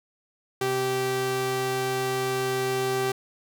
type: tone pair together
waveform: sawtooth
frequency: 129.8 / 389 Hz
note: C3 / G4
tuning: -13 / -13 cents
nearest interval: octave + perfect fifth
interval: 1900 cents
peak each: -29 / -21 dBFS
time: 0.61-3.12 s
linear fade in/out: 5 ms
effects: none